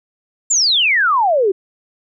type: exponential sweep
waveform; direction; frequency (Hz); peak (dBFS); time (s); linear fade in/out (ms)
sine; down; 7510 to 364.6; -11; 0.5-1.52; 10
effects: none